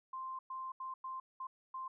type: tone bursts at uneven times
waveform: sine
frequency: 1046.5 Hz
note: C6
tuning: in tune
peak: -40 dBFS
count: 6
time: 0.13-0.39 / 0.5-0.72 / 0.8-0.94 / 1.04-1.2 / 1.4-1.47 / 1.74-1.88 s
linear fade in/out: 5 ms
effects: none